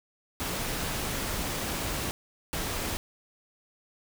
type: noise bursts at uneven times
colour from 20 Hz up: pink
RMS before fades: -32 dBFS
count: 2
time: 0.4-2.11 / 2.53-2.97 s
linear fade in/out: 0 ms
effects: none